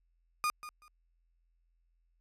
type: tone with echo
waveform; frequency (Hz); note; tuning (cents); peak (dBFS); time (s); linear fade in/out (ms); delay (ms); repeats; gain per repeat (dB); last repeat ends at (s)
35% pulse; 1223; D#6; -30; -27; 0.44-0.5; 0; 190; 2; -14; 0.88
effects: added 42 Hz sine -70 dBFS peak until 2.2 s + resampled to 32000 Hz